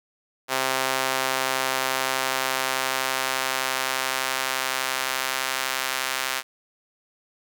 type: tone with high-pass filter sweep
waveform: sawtooth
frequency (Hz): 131.7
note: C3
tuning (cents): +12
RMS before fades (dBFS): -26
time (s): 0.48-6.43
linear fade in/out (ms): 50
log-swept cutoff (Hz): 730 to 1400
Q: 0.74
effects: none